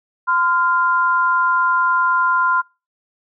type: tone pair together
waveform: sine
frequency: 1026.4 / 1396.9 Hz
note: C6 / F6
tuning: -34 / 0 cents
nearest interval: perfect fourth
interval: 534 cents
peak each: -16 / -17 dBFS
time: 0.27-2.62 s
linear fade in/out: 20 ms
effects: noise-tail reverb RT60 0.3 s tail -26 dB re dry